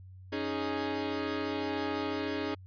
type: chord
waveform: sawtooth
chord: C# suspended second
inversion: none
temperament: equal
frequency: 277.2 / 311.1 / 415.3 Hz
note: C#4 / D#4 / G#4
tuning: 0 / 0 / 0 cents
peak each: -32 dBFS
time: 0.32-2.55 s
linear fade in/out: 10 ms
effects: added 93 Hz sine -47 dBFS peak until 2.66 s + resampled to 11025 Hz